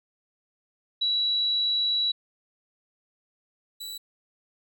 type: tone pair in turn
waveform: sine / sawtooth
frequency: 3916 / 3943 Hz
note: B7 / B7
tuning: -15 / -4 cents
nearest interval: unison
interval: 11 cents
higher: second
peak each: -22 / -32 dBFS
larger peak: first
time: 1.01-2.12 / 3.8-3.98 s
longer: first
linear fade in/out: 10 ms
effects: none